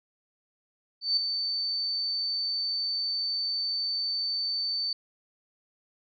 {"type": "tone with ADSR envelope", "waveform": "sine", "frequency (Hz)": 4546, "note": "C#8", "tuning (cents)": 43, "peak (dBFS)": -20, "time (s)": [1.01, 4.93], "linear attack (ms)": 160, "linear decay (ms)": 4, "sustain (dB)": -7, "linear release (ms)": 3, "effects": []}